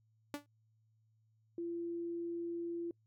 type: tone with exponential decay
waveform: sawtooth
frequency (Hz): 290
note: D4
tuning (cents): -22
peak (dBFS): -31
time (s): 0.34-0.46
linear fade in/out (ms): 0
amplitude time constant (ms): 25
type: tone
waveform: sine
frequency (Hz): 340.8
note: F4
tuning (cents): -42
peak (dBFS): -37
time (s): 1.58-2.91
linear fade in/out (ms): 2
effects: noise-tail reverb RT60 0.1 s tail -26 dB re dry + added 110 Hz sine -70 dBFS peak until 3.06 s